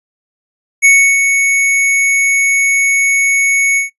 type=tone with ADSR envelope; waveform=square; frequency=2218 Hz; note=C#7; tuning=in tune; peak=-4 dBFS; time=0.82-3.9 s; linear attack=29 ms; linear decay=320 ms; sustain=-6 dB; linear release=130 ms; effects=noise-tail reverb RT60 0.1 s tail -19 dB re dry + resampled to 32000 Hz